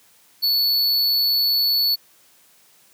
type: tone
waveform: square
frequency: 4435 Hz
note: C#8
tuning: in tune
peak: -17 dBFS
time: 0.42-1.96 s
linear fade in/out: 20 ms
effects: white hiss -55 dBFS RMS until 2.93 s + high-pass 100 Hz 12 dB/octave